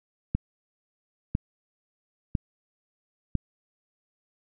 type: click train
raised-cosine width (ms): 5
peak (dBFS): -12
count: 4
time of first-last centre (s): 0.35-3.353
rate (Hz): 0.999
effects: none